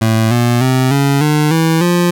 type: tone with pitch steps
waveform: 25% pulse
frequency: 111.6 / 120.3 / 129.68 / 139.8 / 150.7 / 162.45 / 175.12 Hz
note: A2 / B2 / C3 / C#3 / D3 / E3 / F3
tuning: +25 / -45 / -15 / +15 / +45 / -25 / +5 cents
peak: -6 dBFS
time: 0.01-2.11 s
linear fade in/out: 10 ms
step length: 300 ms
effects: none